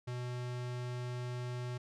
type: tone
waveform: square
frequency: 123.47 Hz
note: B2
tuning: in tune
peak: -38 dBFS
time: 0.07-1.78 s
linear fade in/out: 10 ms
effects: low-pass 7000 Hz 12 dB/octave